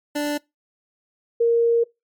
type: tone pair in turn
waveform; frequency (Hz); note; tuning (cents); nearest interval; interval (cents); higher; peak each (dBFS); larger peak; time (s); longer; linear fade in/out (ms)
25% pulse / sine; 293.7 / 466.2; D4 / A#4; 0 / 0; minor sixth; 800; second; -18 / -14; second; 0.15-0.38 / 1.4-1.84; second; 10
effects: noise-tail reverb RT60 0.2 s tail -23 dB re dry + MP3 96 kbps